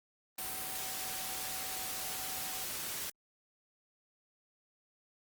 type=tone in noise; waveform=sine; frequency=757 Hz; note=F#5; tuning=39 cents sharp; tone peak=-49 dBFS; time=0.38-2.64 s; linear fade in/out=5 ms; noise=white; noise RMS=-39 dBFS; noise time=0.38-3.1 s; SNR=-13 dB; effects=Opus 32 kbps